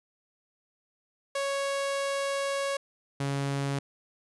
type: tone pair in turn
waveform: sawtooth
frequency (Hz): 554.4 / 139.36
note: C#5 / C#3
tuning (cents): 0 / +10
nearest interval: 2 octaves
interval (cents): 2390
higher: first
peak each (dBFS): -24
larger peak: neither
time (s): 1.35-2.77 / 3.2-3.79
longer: first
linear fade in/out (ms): 5
effects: resampled to 24000 Hz